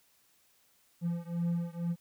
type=beating tone pair; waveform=triangle; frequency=170.2 / 172.3 Hz; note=F3 / F3; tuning=-44 / -23 cents; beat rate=2.1 Hz; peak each=-31 / -32 dBFS; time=1.01-1.96 s; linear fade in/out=50 ms; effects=white hiss -68 dBFS RMS until 2 s

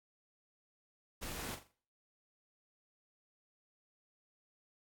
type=noise with echo; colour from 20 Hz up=pink; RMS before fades=-43 dBFS; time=1.21-1.56 s; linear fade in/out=20 ms; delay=42 ms; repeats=4; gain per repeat=-9 dB; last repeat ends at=1.728 s; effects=noise-tail reverb RT60 0.5 s tail -22 dB re dry + AAC 64 kbps

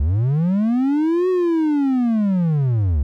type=linear two-way sweep; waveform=triangle; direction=up then down; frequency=65.1 to 373.5 to 65.1 Hz; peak=-13 dBFS; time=0-3.03 s; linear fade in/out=5 ms; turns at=1.29 s; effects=none

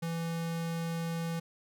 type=tone; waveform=square; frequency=166.4 Hz; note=E3; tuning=17 cents sharp; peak=-33 dBFS; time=0.02-1.4 s; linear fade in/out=10 ms; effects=none

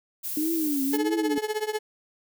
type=noise; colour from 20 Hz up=violet; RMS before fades=-32 dBFS; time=0.23-0.98 s; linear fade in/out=20 ms
type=tone with vibrato; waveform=sine; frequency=298.8 Hz; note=D4; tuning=30 cents sharp; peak=-24 dBFS; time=0.37-1.38 s; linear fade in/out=2 ms; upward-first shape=triangle; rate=1.6 Hz; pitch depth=200 cents each way
type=tone with tremolo; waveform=35% pulse; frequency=428.4 Hz; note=A4; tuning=46 cents flat; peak=-21 dBFS; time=0.93-1.79 s; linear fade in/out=5 ms; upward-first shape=triangle; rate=16 Hz; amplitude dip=95%
effects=none

